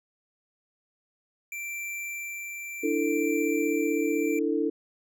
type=tone with tremolo; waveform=square; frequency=2349 Hz; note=D7; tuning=in tune; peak=-33 dBFS; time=1.52-4.39 s; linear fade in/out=2 ms; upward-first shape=sine; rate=0.68 Hz; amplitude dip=30%
type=chord; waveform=sine; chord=D suspended second; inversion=none; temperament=equal with one note detuned; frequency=293.7 / 329.6 / 445.6 Hz; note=D4 / E4 / A4; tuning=0 / 0 / +22 cents; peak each=-28 dBFS; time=2.83-4.7 s; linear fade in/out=10 ms
effects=none